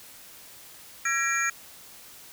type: tone cluster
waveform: sine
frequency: 1350 / 1655 / 1894 / 2365 / 6670 Hz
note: E6 / G#6 / A#6 / D7 / G#8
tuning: +41 / -6 / +27 / +12 / +7 cents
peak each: -30 dBFS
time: 1.05-1.5 s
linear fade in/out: 5 ms
effects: white hiss -48 dBFS RMS until 2.32 s